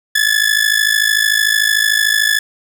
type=ring-modulated tone; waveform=sawtooth; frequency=1723 Hz; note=A6; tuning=37 cents flat; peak=-5 dBFS; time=0.15-2.39 s; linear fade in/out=5 ms; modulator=26.7 Hz; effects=none